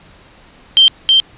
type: tone with echo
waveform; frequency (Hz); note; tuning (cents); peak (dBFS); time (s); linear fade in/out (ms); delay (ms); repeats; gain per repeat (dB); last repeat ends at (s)
sine; 3140; G7; +2; -4; 0.77-0.88; 0; 320; 1; -2; 1.2
effects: pink hiss -44 dBFS RMS until 1.37 s + resampled to 8000 Hz